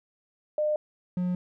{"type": "tone pair in turn", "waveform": ["sine", "triangle"], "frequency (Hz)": [605, 179.87], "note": ["D#5", "F#3"], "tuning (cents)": [-49, -49], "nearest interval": "octave + major sixth", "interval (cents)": 2100, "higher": "first", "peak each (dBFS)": [-23, -23], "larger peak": "neither", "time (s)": [[0.58, 0.76], [1.17, 1.35]], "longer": "neither", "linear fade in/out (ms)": 2, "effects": []}